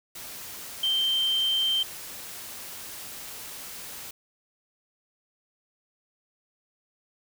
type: tone in noise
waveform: sine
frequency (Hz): 3131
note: G7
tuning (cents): -3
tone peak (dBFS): -22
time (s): 0.83-1.83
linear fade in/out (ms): 5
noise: white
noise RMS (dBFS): -40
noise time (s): 0.15-4.11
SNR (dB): +15
effects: none